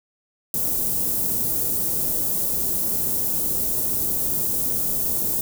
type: band-stop noise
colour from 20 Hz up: white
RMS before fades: -23 dBFS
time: 0.54-5.41 s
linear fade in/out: 2 ms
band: 410 to 12000 Hz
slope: 12 dB/octave
effects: none